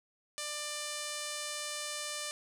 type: tone with low-pass filter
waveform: 5% pulse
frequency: 594 Hz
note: D5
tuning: 20 cents sharp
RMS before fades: -39 dBFS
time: 0.38-2.31 s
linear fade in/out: 0 ms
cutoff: 11000 Hz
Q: 3.3
effects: none